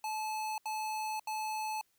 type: tone bursts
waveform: square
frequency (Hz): 865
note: A5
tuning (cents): -30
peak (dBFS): -35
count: 3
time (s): 0.04-1.812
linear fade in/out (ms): 2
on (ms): 540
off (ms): 76
effects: white hiss -74 dBFS RMS until 1.98 s